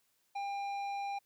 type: tone with tanh clipping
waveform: sine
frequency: 800 Hz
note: G5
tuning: 35 cents sharp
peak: -37 dBFS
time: 0.35-1.19 s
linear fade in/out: 10 ms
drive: 11 dB
effects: white hiss -75 dBFS RMS until 1.25 s